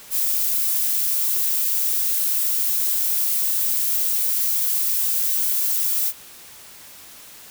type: noise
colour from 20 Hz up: violet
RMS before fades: -21 dBFS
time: 0.1-6.13 s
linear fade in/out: 50 ms
effects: white hiss -43 dBFS RMS until 7.5 s